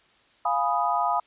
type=chord; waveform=sine; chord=F half-diminished seventh; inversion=none; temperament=equal; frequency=698.5 / 830.6 / 987.8 / 1244.5 Hz; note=F5 / Ab5 / Cb6 / Eb6; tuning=0 / 0 / 0 / 0 cents; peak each=-27 dBFS; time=0.45-1.2 s; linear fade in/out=5 ms; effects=white hiss -60 dBFS RMS until 1.26 s + resampled to 8000 Hz